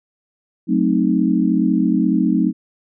sine chord, F# diminished seventh, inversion none, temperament equal with one note detuned, 185 / 219.4 / 261.6 / 311.1 Hz, F#3 / A3 / C4 / Eb4, 0 / -5 / 0 / 0 cents, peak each -19 dBFS, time 0.67-2.53 s, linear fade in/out 50 ms, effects none

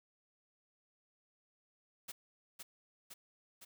white noise with echo, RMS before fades -45 dBFS, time 2.08-2.12 s, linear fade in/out 10 ms, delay 510 ms, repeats 3, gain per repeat -3 dB, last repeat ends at 3.65 s, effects none

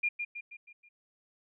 sine tone with echo, 2411 Hz, D7, 45 cents sharp, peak -26 dBFS, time 0.03-0.09 s, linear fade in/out 10 ms, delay 160 ms, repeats 5, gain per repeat -6 dB, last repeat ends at 0.89 s, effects none

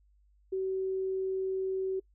sine tone, 380 Hz, F#4, 46 cents sharp, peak -29 dBFS, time 0.52-2 s, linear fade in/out 10 ms, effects noise-tail reverb RT60 0.1 s tail -24 dB re dry + added 50 Hz sine -62 dBFS peak until 2.14 s

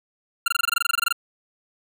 25% pulse tone bursts, 1387 Hz, F6, 12 cents flat, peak -14 dBFS, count 16, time 0.46-1.126 s, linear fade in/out 5 ms, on 21 ms, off 22 ms, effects none

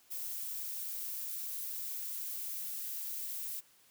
violet noise with high-pass filter sweep, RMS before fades -40 dBFS, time 0.1-3.61 s, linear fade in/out 20 ms, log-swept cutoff 670 to 1600 Hz, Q 1, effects white hiss -65 dBFS RMS until 3.9 s + high-pass 80 Hz 12 dB/octave

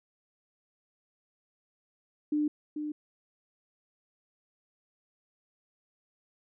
sine tone pair in turn, 299 / 300.5 Hz, D4 / D4, +31 / +40 cents, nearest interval unison, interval 9 cents, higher second, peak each -25 / -32 dBFS, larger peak first, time 2.32-2.48 / 2.76-2.92 s, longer neither, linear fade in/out 5 ms, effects none

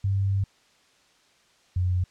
sine tone pair in turn, 98 / 90.59 Hz, G2 / F#2, 0 / -36 cents, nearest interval minor second, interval 136 cents, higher first, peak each -21 dBFS, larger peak neither, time 0.04-0.44 / 1.76-2.04 s, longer first, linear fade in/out 5 ms, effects white hiss -61 dBFS RMS until 2.1 s + low-pass 6000 Hz 12 dB/octave

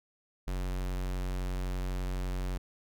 square tone, 45.92 Hz, F#1, 12 cents flat, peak -32 dBFS, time 0.47-2.58 s, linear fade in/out 10 ms, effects none

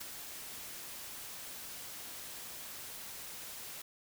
white noise with ADSR envelope, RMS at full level -41 dBFS, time 0-3.82 s, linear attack 13 ms, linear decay 11 ms, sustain -5 dB, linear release 5 ms, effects none

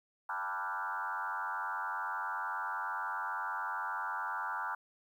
sine tone with frequency modulation, 1174.7 Hz, D6, in tune, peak -34 dBFS, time 0.29-4.75 s, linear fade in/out 5 ms, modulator 93.2 Hz, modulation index 3.8, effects 11-bit

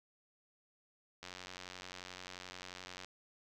click train, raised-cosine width 0.2 ms, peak -29 dBFS, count 167, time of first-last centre 1.23-3.046 s, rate 91.4 Hz, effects none

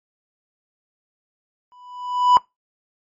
triangle tone with exponential growth, 990 Hz, B5, 4 cents sharp, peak -6 dBFS, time 1.72-2.37 s, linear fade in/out 0 ms, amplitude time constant 140 ms, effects noise-tail reverb RT60 0.2 s tail -24 dB re dry + MP3 32 kbps

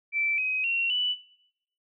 sine tone with pitch steps, 2330 / 2526 / 2739 / 2970 Hz, D7 / D#7 / F7 / F#7, -14 / +26 / -34 / +6 cents, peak -24 dBFS, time 0.12-1.16 s, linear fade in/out 50 ms, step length 260 ms, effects noise-tail reverb RT60 0.8 s tail -18 dB re dry

